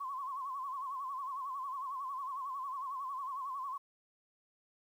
sine tone with vibrato, 1074 Hz, C6, 45 cents sharp, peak -37 dBFS, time 0-3.78 s, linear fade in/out 10 ms, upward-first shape sine, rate 11 Hz, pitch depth 100 cents each way, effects 11-bit

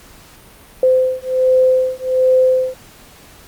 sine beating tone pair, 514 / 515.3 Hz, C5 / C5, -31 / -27 cents, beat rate 1.3 Hz, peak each -14 dBFS, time 0.83-2.74 s, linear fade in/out 2 ms, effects pink hiss -43 dBFS RMS until 3.47 s + Opus 48 kbps

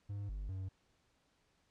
triangle tone with pitch steps, 101.2 / 49.41 / 94.9 Hz, G#2 / G1 / F#2, -44 / +14 / +44 cents, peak -37 dBFS, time 0.09-0.69 s, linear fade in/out 10 ms, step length 200 ms, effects pink hiss -75 dBFS RMS until 1.7 s + low-pass 7000 Hz 12 dB/octave

